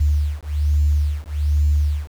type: beating tone pair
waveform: sine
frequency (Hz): 73.42 / 74.62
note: D2 / D2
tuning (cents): 0 / +28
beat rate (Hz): 1.2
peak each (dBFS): -18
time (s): 0-2.1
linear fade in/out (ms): 10
effects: tanh soft clip ceiling -8 dBFS + 7-bit